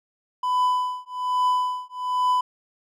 triangle tone with tremolo, 1000 Hz, B5, 21 cents sharp, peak -15 dBFS, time 0.43-2.41 s, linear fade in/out 5 ms, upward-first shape triangle, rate 1.2 Hz, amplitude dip 100%, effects none

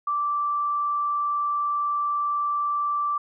sine tone, 1169 Hz, D6, 8 cents flat, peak -22 dBFS, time 0.07-3.18 s, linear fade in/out 5 ms, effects none

